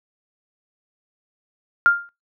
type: tone with exponential decay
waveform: sine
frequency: 1400 Hz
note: F6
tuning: 4 cents sharp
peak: -7 dBFS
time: 1.86-2.09 s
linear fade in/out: 0 ms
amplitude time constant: 48 ms
effects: noise-tail reverb RT60 0.2 s tail -19 dB re dry